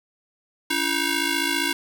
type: ring-modulated tone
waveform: 10% pulse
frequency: 623 Hz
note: D#5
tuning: 2 cents sharp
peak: -10 dBFS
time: 0.7-1.73 s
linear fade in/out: 5 ms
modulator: 907 Hz
effects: none